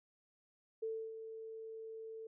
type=tone with ADSR envelope; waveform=sine; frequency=445.2 Hz; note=A4; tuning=20 cents sharp; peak=-36 dBFS; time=0.82-2.27 s; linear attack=11 ms; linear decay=290 ms; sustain=-9 dB; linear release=4 ms; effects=none